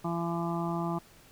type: harmonic tone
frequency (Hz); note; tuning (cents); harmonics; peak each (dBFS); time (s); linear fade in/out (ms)
169.3; E3; +46; 1 / 2 / 4 / 5 / 6 / 7; -32 / -35 / -38 / -39 / -40 / -40; 0.04-0.99; 10
effects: pink hiss -57 dBFS RMS until 1.31 s

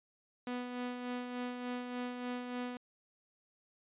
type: tone with tremolo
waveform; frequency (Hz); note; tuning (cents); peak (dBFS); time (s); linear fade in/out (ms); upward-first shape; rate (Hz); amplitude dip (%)
sawtooth; 246.9; B3; 0; -32; 0.47-2.77; 2; sine; 3.4; 45
effects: resampled to 8000 Hz

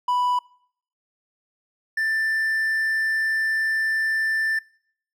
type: tone pair in turn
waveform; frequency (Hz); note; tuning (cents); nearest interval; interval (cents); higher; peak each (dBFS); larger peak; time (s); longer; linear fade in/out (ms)
triangle; 987.8 / 1774.4; B5 / A6; 0 / +14; minor seventh; 1014; second; -17 / -19; first; 0.08-0.39 / 1.97-4.59; second; 5
effects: noise-tail reverb RT60 0.6 s tail -23 dB re dry

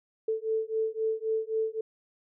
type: beating tone pair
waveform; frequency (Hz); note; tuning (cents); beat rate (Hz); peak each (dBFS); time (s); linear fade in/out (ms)
sine; 440 / 443.8; A4 / A4; 0 / +15; 3.8; -30; 0.28-1.81; 5
effects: none

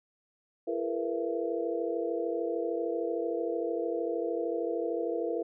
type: tone cluster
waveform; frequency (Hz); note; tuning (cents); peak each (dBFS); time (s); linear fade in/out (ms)
sine; 337.5 / 415.2 / 462.2 / 495.4 / 671; E4 / G#4 / A#4 / B4 / E5; +41 / 0 / -15 / +5 / +31; -34 / -40 / -33 / -36 / -38; 0.67-5.43; 10
effects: none

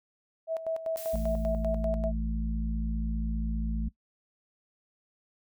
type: tone with tremolo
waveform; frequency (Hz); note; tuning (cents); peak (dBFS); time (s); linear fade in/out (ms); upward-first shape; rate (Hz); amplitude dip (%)
sine; 650; E5; -24; -27; 0.47-2.12; 50; square; 5.1; 70
type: noise with exponential decay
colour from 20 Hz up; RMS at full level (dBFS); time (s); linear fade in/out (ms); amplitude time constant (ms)
blue; -40; 0.97-1.89; 1; 200
type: harmonic tone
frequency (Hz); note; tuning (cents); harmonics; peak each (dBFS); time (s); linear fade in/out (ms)
55; A1; 0; 1 / 3 / 4; -29 / -38 / -35; 1.13-3.89; 10
effects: noise-tail reverb RT60 0.1 s tail -19 dB re dry

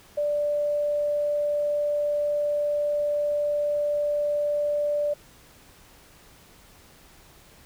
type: tone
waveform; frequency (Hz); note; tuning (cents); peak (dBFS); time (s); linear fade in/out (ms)
sine; 587.3; D5; 0; -22; 0.17-5.14; 10
effects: pink hiss -53 dBFS RMS until 7.65 s

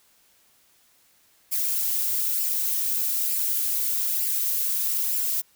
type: noise with flanger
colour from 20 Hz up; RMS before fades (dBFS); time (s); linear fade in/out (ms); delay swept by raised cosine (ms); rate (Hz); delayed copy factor
violet; -25; 1.51-5.42; 20; 0.39 to 4.29; 1.1; +0.5
effects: white hiss -61 dBFS RMS until 5.55 s

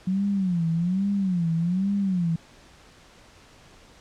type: tone with vibrato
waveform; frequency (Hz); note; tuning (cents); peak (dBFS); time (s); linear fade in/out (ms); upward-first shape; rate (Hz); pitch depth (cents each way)
sine; 181.6; F#3; -32; -21; 0.07-2.36; 5; sine; 1.2; 180
effects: pink hiss -52 dBFS RMS until 4 s + low-pass 7000 Hz 12 dB/octave

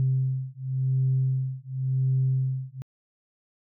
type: beating tone pair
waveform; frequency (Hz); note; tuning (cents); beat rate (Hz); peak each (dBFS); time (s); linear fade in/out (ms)
sine; 130.81 / 131.73; C3 / C3; 0 / +12; 0.92; -25; 0-2.82; 0
effects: tanh soft clip ceiling -15 dBFS

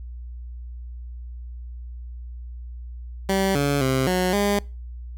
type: tone with pitch steps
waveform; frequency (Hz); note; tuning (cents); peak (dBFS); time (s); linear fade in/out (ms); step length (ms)
15% pulse; 193.3 / 142.3 / 131.8 / 182.8 / 203.1; G3 / C#3 / C3 / F#3 / G#3; -24 / +46 / +13 / -21 / -38; -13; 3.29-4.59; 2; 260
effects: noise-tail reverb RT60 0.3 s tail -24 dB re dry + added 60 Hz sine -33 dBFS peak until 5.17 s

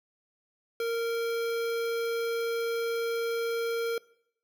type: tone with notch filter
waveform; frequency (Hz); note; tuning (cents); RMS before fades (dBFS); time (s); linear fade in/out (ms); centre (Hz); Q
square; 462.7; A#4; -13; -30; 0.8-3.98; 2; 8000; 1.4
effects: noise-tail reverb RT60 0.7 s tail -22 dB re dry

